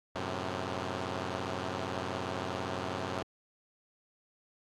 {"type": "chord", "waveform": "5% pulse", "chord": "F# diminished", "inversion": "none", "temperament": "equal", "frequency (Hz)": [92.5, 110, 130.81], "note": ["F#2", "A2", "C3"], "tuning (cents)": [0, 0, 0], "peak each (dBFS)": [-25, -29, -28], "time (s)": [0.15, 3.23], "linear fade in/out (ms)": 5, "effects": ["low-pass 5000 Hz 12 dB/octave", "AAC 64 kbps"]}